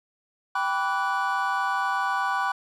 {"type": "chord", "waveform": "triangle", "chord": "G major seventh", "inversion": "none", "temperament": "equal with one note detuned", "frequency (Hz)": [784, 987.8, 1152.5, 1480], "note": ["G5", "B5", "D6", "F#6"], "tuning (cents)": [0, 0, -33, 0], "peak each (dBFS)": -27, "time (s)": [0.55, 2.52], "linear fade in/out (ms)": 5, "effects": []}